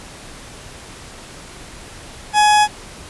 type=tone; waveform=40% pulse; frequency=841 Hz; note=G#5; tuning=22 cents sharp; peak=-9 dBFS; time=2.33-2.68 s; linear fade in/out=50 ms; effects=pink hiss -37 dBFS RMS until 3.09 s + resampled to 24000 Hz